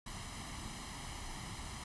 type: noise with comb filter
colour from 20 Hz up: pink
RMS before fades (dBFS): -45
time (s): 0.06-1.84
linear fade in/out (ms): 5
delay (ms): 0.99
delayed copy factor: +0.65
effects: resampled to 24000 Hz